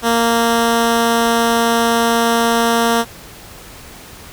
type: tone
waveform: 10% pulse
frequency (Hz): 231.7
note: A#3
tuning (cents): -10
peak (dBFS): -4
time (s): 0.02-3.05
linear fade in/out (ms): 50
effects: pink hiss -37 dBFS RMS until 4.32 s